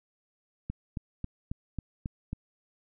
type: click train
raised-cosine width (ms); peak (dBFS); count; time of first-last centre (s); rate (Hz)
5; -21; 7; 0.7-2.33; 3.68
effects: none